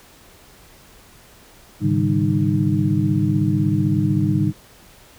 sine tone cluster, 105.7 / 139 / 155 / 198.4 / 308.1 Hz, G#2 / C#3 / D#3 / G3 / D#4, +31 / +5 / -6 / +21 / -17 cents, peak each -22 dBFS, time 1.8-4.53 s, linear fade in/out 50 ms, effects pink hiss -48 dBFS RMS until 5.18 s

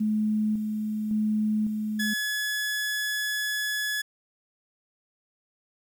sine tone with tremolo, 214.2 Hz, A3, 46 cents flat, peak -22 dBFS, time 0-2.14 s, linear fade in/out 10 ms, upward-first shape square, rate 0.9 Hz, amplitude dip 40%
sawtooth tone, 1700 Hz, G#6, 40 cents sharp, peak -23 dBFS, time 1.99-4.02 s, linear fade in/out 10 ms
effects 9-bit

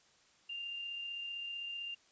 sine tone with amplitude modulation, 2794 Hz, F7, in tune, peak -38 dBFS, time 0.49-1.95 s, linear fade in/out 10 ms, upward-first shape sine, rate 35.6 Hz, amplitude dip 30%, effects white hiss -67 dBFS RMS until 2.11 s + resampled to 16000 Hz

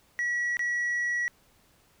sine tone with dropouts, 1929 Hz, B6, 41 cents flat, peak -23 dBFS, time 0.19-1.28 s, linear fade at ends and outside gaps 0 ms, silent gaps 0.569-0.593 s, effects tanh soft clip ceiling -25 dBFS + pink hiss -63 dBFS RMS until 2 s

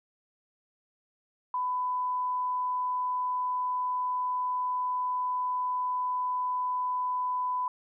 sine tone, 1000 Hz, B5, 21 cents sharp, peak -27 dBFS, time 1.54-7.68 s, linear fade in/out 2 ms, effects none

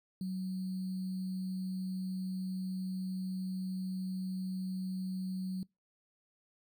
sine tone with sample-and-hold, 186.6 Hz, F#3, 15 cents sharp, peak -34 dBFS, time 0.21-5.63 s, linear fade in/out 2 ms, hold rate 4410 Hz, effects noise-tail reverb RT60 0.2 s tail -24 dB re dry

